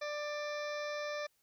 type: harmonic tone with a mistuned harmonic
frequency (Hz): 592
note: D5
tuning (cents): +14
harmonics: 1 / 2 / 3 / 4 / 6 / 7 / 8 / 9 / 10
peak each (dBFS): -38 / -45 / -45 / -47 / -54 / -54 / -57 / -53 / -57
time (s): 0.01-1.27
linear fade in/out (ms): 10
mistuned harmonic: 7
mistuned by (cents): -33
effects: white hiss -75 dBFS RMS until 1.42 s